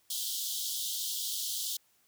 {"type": "high-pass noise", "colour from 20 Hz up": "pink", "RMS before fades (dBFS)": -35, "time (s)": [0.1, 1.77], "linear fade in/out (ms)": 5, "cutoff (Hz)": 3100, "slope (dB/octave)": 96, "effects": ["white hiss -69 dBFS RMS until 2.07 s"]}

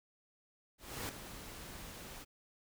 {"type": "noise with ADSR envelope", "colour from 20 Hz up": "pink", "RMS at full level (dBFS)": -39, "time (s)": [0.78, 2.25], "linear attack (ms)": 310, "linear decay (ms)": 3, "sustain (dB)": -10, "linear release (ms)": 27, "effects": []}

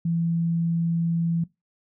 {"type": "tone", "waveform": "sine", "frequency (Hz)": 167.5, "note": "E3", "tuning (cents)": 28, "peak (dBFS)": -21, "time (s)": [0.05, 1.44], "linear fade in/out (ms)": 5, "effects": ["noise-tail reverb RT60 0.2 s tail -20 dB re dry"]}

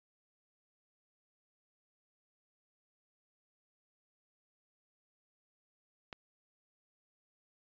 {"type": "click", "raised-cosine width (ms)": 0.3, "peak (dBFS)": -27, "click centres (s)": 6.128, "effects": ["resampled to 16000 Hz"]}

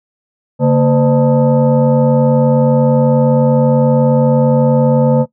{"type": "tone with frequency modulation", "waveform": "sine", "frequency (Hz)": 141.3, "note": "C#3", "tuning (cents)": 34, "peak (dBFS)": -7, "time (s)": [0.59, 5.26], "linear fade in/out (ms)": 50, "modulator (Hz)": 371, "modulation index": 1.3, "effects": ["noise-tail reverb RT60 0.1 s tail -19 dB re dry"]}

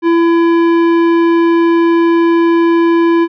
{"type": "tone with tanh clipping", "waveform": "sine", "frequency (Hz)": 335.9, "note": "E4", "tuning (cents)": 33, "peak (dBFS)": -9, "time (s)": [0.02, 3.28], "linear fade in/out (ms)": 50, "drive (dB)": 14, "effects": []}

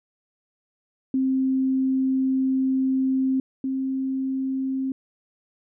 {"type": "tone pair in turn", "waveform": "sine", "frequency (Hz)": [263.5, 265.3], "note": ["C4", "C4"], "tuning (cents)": [12, 24], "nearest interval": "unison", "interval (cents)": 12, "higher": "second", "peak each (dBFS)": [-19, -23], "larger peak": "first", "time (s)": [[1.14, 3.4], [3.64, 4.92]], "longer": "first", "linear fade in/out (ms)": 2, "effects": []}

